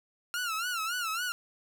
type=tone with vibrato; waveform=sawtooth; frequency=1380 Hz; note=F6; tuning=21 cents flat; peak=-27 dBFS; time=0.34-1.32 s; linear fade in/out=0 ms; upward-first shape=sine; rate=3.6 Hz; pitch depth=130 cents each way; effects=none